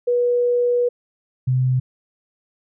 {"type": "tone pair in turn", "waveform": "sine", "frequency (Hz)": [486, 128.28], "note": ["B4", "C3"], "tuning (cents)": [-28, -34], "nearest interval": "octave + major seventh", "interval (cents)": 2306, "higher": "first", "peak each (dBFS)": -15, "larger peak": "neither", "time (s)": [[0.07, 0.89], [1.47, 1.8]], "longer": "first", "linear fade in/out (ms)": 10, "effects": []}